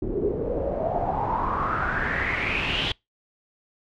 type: noise with low-pass filter sweep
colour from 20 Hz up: pink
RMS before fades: -26 dBFS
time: 0.02-2.92 s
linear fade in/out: 5 ms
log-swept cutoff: 340 to 3300 Hz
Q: 7
effects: noise-tail reverb RT60 0.2 s tail -26 dB re dry